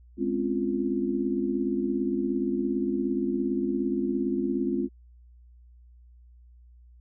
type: chord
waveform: sine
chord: Db major seventh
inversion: second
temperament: just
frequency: 207.9 / 259.9 / 277.2 / 346.5 Hz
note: Ab3 / C4 / Db4 / F4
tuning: +2 / -11 / 0 / -14 cents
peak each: -31 / -29 / -32 / -29 dBFS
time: 0.17-4.89 s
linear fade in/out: 50 ms
effects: added 60 Hz sine -50 dBFS peak until 7 s